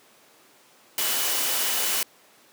sine tone in noise, 2960 Hz, F#7, in tune, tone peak -35 dBFS, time 0.98-2.03 s, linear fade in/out 2 ms, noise white, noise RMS -25 dBFS, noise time 0.98-2.03 s, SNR -13 dB, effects pink hiss -55 dBFS RMS until 2.52 s + high-pass 300 Hz 12 dB/octave

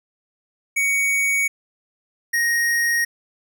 square tone pair in turn, 2240 / 1871.7 Hz, C#7 / A#6, +18 / +7 cents, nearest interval minor third, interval 311 cents, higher first, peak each -18 dBFS, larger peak neither, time 0.76-1.48 / 2.33-3.05 s, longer neither, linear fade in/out 10 ms, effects none

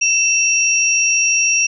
sine tone pair together, 2677 / 5672 Hz, E7 / F8, +26 / +26 cents, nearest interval octave + minor second, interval 1300 cents, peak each -15 dBFS, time 0.01-1.67 s, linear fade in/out 10 ms, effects none

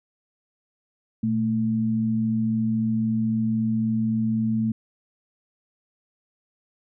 sine tone pair together, 117.7 / 221.5 Hz, A#2 / A3, +17 / +12 cents, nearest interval major seventh, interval 1095 cents, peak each -28 / -21 dBFS, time 1.23-4.72 s, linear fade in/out 5 ms, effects none

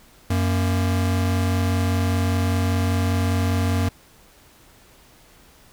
square tone pair together, 92.71 / 233.1 Hz, F#2 / A#3, +4 / 0 cents, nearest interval octave + major third, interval 1596 cents, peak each -20 / -27 dBFS, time 0.3-3.89 s, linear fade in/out 5 ms, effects pink hiss -52 dBFS RMS until 5.72 s

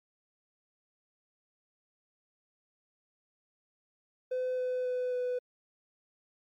triangle tone with pitch steps, 508 / 504.5 / 501 / 497.5 Hz, B4 / B4 / B4 / B4, +49 / +37 / +25 / +13 cents, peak -27 dBFS, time 4.31-5.39 s, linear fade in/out 10 ms, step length 270 ms, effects tanh soft clip ceiling -25 dBFS + Opus 48 kbps

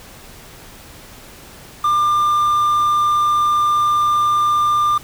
triangle tone with quantisation, 1195 Hz, D6, 30 cents sharp, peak -11 dBFS, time 1.84-4.98 s, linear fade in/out 5 ms, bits 6, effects pink hiss -40 dBFS RMS until 5.03 s

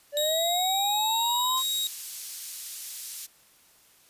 triangle linear sweep, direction up, 572 to 1054 Hz, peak -24 dBFS, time 0.12-1.63 s, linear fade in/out 50 ms
sawtooth tone, 3797 Hz, A#7, 31 cents sharp, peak -23 dBFS, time 0.17-1.87 s, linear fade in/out 0 ms
pink high-pass noise, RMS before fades -38 dBFS, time 1.56-3.27 s, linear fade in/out 20 ms, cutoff 5600 Hz, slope 12 dB/octave
effects white hiss -59 dBFS RMS until 4.09 s + resampled to 32000 Hz

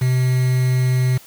triangle tone with quantisation, 127.5 Hz, C3, 44 cents flat, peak -12 dBFS, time 0.01-1.18 s, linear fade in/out 10 ms, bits 5, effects white hiss -45 dBFS RMS until 1.26 s

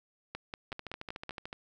two click trains, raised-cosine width 0.3 ms, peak -24 / -22 dBFS, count 12 / 6, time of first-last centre 0.72-1.529 / 0.35-1.293 s, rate 13.6 / 5.3 Hz, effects none

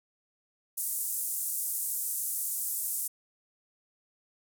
white band-pass noise, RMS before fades -33 dBFS, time 0.77-3.08 s, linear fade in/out 10 ms, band 8200 to 14000 Hz, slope 24 dB/octave, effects none

